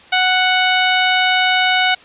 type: tone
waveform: 10% pulse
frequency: 740 Hz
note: F#5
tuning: in tune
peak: -3 dBFS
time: 0.12-1.95 s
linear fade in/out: 10 ms
effects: white hiss -43 dBFS RMS until 2.04 s + resampled to 8000 Hz